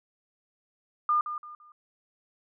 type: tone with echo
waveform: sine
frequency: 1209 Hz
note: D6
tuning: 50 cents sharp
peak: -21 dBFS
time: 1.09-1.21 s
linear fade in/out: 2 ms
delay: 170 ms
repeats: 3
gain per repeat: -10 dB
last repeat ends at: 1.72 s
effects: none